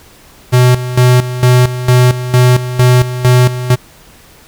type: tone with tremolo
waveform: square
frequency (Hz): 125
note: B2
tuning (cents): +21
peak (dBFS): -5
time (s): 0.52-3.76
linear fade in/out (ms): 20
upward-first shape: square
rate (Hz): 2.2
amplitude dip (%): 75
effects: pink hiss -41 dBFS RMS until 4.47 s